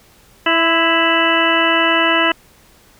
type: harmonic tone with a mistuned harmonic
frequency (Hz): 329.6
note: E4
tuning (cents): 0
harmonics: 1 / 2 / 3 / 4 / 5 / 6 / 8 / 9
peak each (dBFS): -20 / -20 / -20 / -20 / -20 / -20 / -20 / -20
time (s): 0.46-2.32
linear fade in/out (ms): 5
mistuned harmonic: 3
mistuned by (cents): +33
effects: pink hiss -49 dBFS RMS until 2.99 s